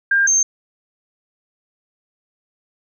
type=tone pair in turn; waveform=sine; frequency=1600 / 6343 Hz; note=G6 / G8; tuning=+35 / +20 cents; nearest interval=2 octaves; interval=2385 cents; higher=second; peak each=-12 dBFS; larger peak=neither; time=0.11-0.27 / 0.27-0.43 s; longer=neither; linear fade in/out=5 ms; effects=none